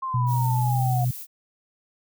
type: linear sweep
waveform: sine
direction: down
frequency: 1066 to 709 Hz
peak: -26 dBFS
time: 0.02-1.05 s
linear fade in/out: 10 ms
type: tone with pitch glide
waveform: sine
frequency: 123.47 to 125.48 Hz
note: B2 to B2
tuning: 0 to +28 cents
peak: -20 dBFS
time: 0.14-1.11 s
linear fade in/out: 5 ms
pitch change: +28 cents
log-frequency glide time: 0.67-0.96 s
type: noise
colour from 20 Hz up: violet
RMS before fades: -37 dBFS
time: 0.26-1.27 s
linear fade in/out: 50 ms
effects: none